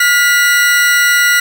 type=tone pair together; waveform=40% pulse; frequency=1427 / 1966.5 Hz; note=F6 / B6; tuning=+37 / -8 cents; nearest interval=tritone; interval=555 cents; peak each=-10 dBFS; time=0-1.4 s; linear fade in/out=5 ms; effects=none